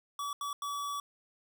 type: tone bursts at uneven times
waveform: square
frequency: 1143 Hz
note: D6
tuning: 47 cents flat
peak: -35 dBFS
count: 3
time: 0.19-0.33 / 0.41-0.53 / 0.62-1 s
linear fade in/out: 2 ms
effects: none